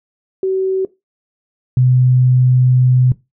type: tone pair in turn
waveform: sine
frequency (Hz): 379.9 / 126.78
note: F#4 / B2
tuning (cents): +46 / +46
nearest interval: octave + perfect fifth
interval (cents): 1900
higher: first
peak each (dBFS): -13 / -8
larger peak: second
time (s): 0.43-0.85 / 1.77-3.12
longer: second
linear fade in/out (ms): 2
effects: noise-tail reverb RT60 0.2 s tail -18 dB re dry